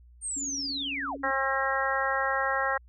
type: linear sweep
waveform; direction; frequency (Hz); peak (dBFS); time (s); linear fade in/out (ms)
sine; down; 8870 to 304.6; -30; 0.21-1.18; 50
type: tone with tremolo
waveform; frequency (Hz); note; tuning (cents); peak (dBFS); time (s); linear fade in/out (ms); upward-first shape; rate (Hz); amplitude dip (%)
sine; 277.2; C#4; 0; -36; 0.36-1.31; 10; sine; 18; 45
type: harmonic tone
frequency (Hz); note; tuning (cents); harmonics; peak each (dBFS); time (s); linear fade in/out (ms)
269; C4; +48; 2 / 3 / 4 / 5 / 6 / 7; -32 / -32 / -32 / -32 / -32 / -32; 1.23-2.78; 10
effects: added 60 Hz sine -51 dBFS peak until 2.88 s